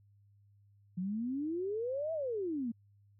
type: exponential two-way sweep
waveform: sine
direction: up then down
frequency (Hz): 175 to 663 to 219.8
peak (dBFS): -33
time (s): 0.97-2.72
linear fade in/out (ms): 10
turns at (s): 2.13
effects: added 101 Hz sine -62 dBFS peak until 3.19 s